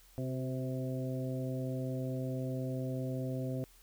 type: harmonic tone with a mistuned harmonic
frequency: 130 Hz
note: C3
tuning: 11 cents flat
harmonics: 1 / 2 / 3 / 4 / 5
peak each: -36 / -39 / -45 / -43 / -46 dBFS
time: 0.18-3.64 s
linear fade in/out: 0 ms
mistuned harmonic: 3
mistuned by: -24 cents
effects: added 42 Hz sine -61 dBFS peak until 3.82 s + white hiss -63 dBFS RMS until 3.82 s